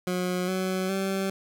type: tone with pitch steps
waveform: 20% pulse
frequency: 181 / 186.95 / 193.1 Hz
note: F#3 / F#3 / G3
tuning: -38 / +18 / -26 cents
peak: -21 dBFS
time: 0.07-1.3 s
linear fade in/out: 2 ms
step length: 410 ms
effects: none